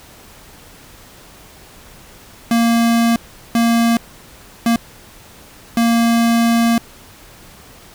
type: tone bursts at uneven times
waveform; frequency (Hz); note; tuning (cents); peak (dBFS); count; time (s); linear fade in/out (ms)
square; 232.1; A#3; -7; -12; 4; 2.51-3.16 / 3.55-3.97 / 4.66-4.76 / 5.77-6.78; 2
effects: pink hiss -42 dBFS RMS until 7.94 s